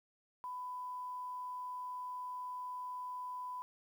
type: tone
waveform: sine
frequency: 998 Hz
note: B5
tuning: 18 cents sharp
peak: -40 dBFS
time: 0.44-3.62 s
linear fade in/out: 0 ms
effects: 11-bit